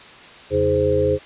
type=tone cluster; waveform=sine; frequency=84.4 / 138.3 / 315.1 / 415.7 / 519 Hz; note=E2 / C#3 / D#4 / G#4 / C5; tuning=+41 / -4 / +22 / +2 / -14 cents; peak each=-25 / -27 / -26 / -19 / -19 dBFS; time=0.5-1.19 s; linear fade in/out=50 ms; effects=white hiss -42 dBFS RMS until 1.25 s + resampled to 8000 Hz